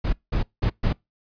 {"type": "noise bursts at uneven times", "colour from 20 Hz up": "brown", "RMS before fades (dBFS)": -21, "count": 4, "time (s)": [[0.04, 0.13], [0.32, 0.43], [0.62, 0.7], [0.83, 0.93]], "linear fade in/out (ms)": 10, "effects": ["noise-tail reverb RT60 0.2 s tail -25 dB re dry", "resampled to 11025 Hz"]}